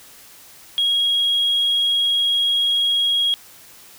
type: tone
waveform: sine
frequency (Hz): 3293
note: G#7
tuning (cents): -15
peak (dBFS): -14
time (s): 0.78-3.34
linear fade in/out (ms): 0
effects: tanh soft clip ceiling -13 dBFS + white hiss -45 dBFS RMS until 3.98 s